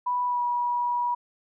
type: tone with pitch glide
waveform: sine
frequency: 985 to 968.1 Hz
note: B5 to B5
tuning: -5 to -35 cents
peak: -23 dBFS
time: 0.06-1.15 s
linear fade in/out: 10 ms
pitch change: -30 cents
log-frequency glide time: 0.26-0.42 s
effects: none